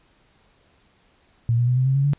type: tone with pitch steps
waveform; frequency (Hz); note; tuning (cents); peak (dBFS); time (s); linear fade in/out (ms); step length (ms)
sine; 116.6 / 120.64 / 124.82 / 129.15 / 133.63 / 138.26 / 143.05; A#2 / B2 / B2 / C3 / C3 / C#3 / D3; +1 / -40 / +19 / -22 / +37 / -4 / -45; -16; 1.49-2.134; 0; 92
effects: pink hiss -60 dBFS RMS until 2.18 s + resampled to 8000 Hz